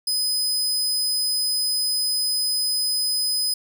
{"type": "tone", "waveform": "sawtooth", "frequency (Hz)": 5020, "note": "D#8", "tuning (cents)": 15, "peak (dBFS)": -18, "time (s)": [0.07, 3.54], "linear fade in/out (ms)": 5, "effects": []}